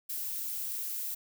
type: noise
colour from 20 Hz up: violet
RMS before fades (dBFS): -36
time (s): 0.09-1.15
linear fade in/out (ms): 10
effects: none

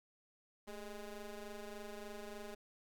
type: ring-modulated tone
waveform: 20% pulse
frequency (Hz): 207.7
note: G#3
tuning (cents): 0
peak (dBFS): -38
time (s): 0.67-2.55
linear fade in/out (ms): 10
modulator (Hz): 196
effects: none

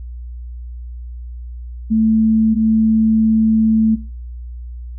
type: tone pair in turn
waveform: sine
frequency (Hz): 220.7 / 220.7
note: A3 / A3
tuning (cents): +5 / +5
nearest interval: unison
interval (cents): 0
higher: neither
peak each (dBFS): -11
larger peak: neither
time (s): 1.9-2.55 / 2.55-3.96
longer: second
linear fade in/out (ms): 20
effects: noise-tail reverb RT60 0.4 s tail -21 dB re dry + added 60 Hz sine -27 dBFS peak until 4.98 s

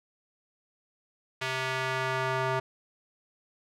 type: tone with band-pass filter sweep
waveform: square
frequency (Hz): 130.81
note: C3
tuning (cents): 0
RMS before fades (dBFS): -30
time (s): 1.41-2.6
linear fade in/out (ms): 10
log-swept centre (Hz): 2400 to 1000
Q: 0.95
effects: none

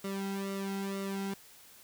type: tone with flanger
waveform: sawtooth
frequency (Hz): 196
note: G3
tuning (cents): 0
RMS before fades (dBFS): -36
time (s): 0.04-1.34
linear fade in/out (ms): 5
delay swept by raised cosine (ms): 1.2 to 1.76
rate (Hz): 2.1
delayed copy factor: -0.85
effects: white hiss -56 dBFS RMS until 1.83 s

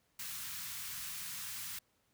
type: band-stop noise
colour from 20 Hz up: white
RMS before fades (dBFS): -43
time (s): 0.19-1.79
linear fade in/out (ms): 5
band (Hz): 190 to 1100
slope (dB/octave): 24
effects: pink hiss -75 dBFS RMS until 2.13 s + high-pass 60 Hz 12 dB/octave

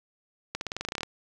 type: accelerating click train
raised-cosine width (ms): 0.2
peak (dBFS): -14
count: 13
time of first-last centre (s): 0.55-1.032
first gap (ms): 61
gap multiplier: 0.92
effects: none

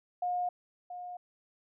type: tone with echo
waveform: sine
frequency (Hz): 716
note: F5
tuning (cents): +43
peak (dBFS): -29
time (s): 0.22-0.49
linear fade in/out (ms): 5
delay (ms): 680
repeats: 1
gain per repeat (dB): -10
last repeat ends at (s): 1.17
effects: none

